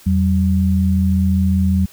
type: tone pair together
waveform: sine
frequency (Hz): 84.59 / 189.9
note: E2 / F#3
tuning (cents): +45 / +45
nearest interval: octave + major second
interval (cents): 1400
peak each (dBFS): -15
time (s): 0.06-1.86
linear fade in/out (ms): 10
effects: white hiss -45 dBFS RMS until 1.92 s